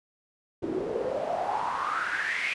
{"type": "noise with band-pass filter sweep", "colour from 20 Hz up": "pink", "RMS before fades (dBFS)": -30, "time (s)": [0.62, 2.54], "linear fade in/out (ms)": 10, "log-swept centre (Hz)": [320, 2400], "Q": 7.1, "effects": ["resampled to 24000 Hz"]}